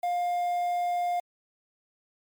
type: tone with quantisation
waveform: triangle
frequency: 706 Hz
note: F5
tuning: 19 cents sharp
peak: -23 dBFS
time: 0.03-1.2 s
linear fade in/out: 5 ms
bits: 8
effects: MP3 96 kbps